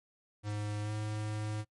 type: tone with pitch glide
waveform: square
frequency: 104.6 to 106.74 Hz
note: G#2 to G#2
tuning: +13 to +48 cents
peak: -35 dBFS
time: 0.43-1.65 s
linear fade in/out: 50 ms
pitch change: +35 cents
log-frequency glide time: 0.82-0.92 s
effects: noise-tail reverb RT60 0.1 s tail -22 dB re dry + MP3 48 kbps